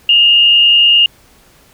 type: tone with frequency modulation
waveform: sine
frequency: 2835 Hz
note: F7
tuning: 25 cents sharp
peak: -5 dBFS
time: 0.09-1.06 s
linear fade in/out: 2 ms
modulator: 124 Hz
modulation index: 0.43
effects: pink hiss -47 dBFS RMS until 1.73 s